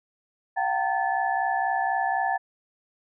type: tone cluster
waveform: sine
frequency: 708 / 772 / 909 / 1735 Hz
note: F5 / G5 / A#5 / A6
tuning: +23 / -27 / -44 / -25 cents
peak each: -30 / -25 / -30 / -30 dBFS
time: 0.56-2.38 s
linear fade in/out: 20 ms
effects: none